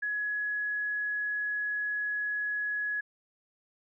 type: tone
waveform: sine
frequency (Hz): 1683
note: G#6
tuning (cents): +23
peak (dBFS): -29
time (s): 0.02-3.01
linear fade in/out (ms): 10
effects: none